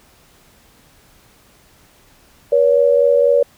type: tone pair together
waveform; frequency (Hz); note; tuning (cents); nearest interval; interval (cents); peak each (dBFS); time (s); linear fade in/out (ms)
sine; 481.9 / 566; B4 / C#5; -43 / +36; minor third; 279; -13 / -12; 2.52-3.43; 5
effects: pink hiss -51 dBFS RMS until 3.57 s